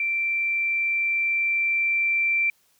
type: tone with level ramp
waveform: sine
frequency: 2349 Hz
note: D7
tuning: in tune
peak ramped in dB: -22 to -19 dBFS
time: 0-2.5 s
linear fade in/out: 2 ms
effects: white hiss -64 dBFS RMS until 2.79 s